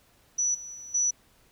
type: tone with level steps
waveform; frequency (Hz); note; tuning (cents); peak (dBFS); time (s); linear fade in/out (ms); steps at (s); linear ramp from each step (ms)
sine; 5920; F#8; 0; -23 / -38 / -40 / -22; 0.38-1.11; 10; 0.54 / 0.74 / 0.94; 10
effects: pink hiss -62 dBFS RMS until 1.51 s